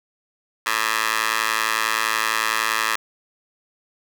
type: tone with high-pass filter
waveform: 15% pulse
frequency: 110.8 Hz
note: A2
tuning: 13 cents sharp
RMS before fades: -22 dBFS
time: 0.66-2.96 s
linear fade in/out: 5 ms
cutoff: 1400 Hz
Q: 1.7
effects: none